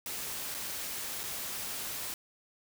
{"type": "noise with dropouts", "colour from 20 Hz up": "white", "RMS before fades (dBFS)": -38, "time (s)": [0.06, 2.14], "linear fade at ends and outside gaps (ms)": 1, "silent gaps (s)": [[0.543, 0.547], [1.233, 1.237]], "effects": []}